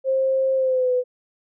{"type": "tone with pitch glide", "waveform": "sine", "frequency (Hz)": [530, 500.3], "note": ["C5", "B4"], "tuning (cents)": [22, 22], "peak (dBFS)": -17, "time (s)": [0.04, 1.04], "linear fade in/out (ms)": 50, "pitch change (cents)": -100, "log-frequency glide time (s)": [0.55, 0.93], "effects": []}